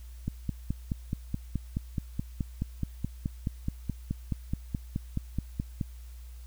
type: click train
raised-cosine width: 5 ms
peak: -17 dBFS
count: 27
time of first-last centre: 0.28-5.812 s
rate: 4.7 Hz
effects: added 60 Hz sine -42 dBFS peak until 6.46 s + white hiss -60 dBFS RMS until 6.46 s